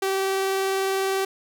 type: tone with vibrato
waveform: sawtooth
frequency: 386.1 Hz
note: G4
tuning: 26 cents flat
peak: -18 dBFS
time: 0.02-1.25 s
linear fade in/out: 5 ms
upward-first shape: square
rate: 20 Hz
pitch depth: 10 cents each way
effects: none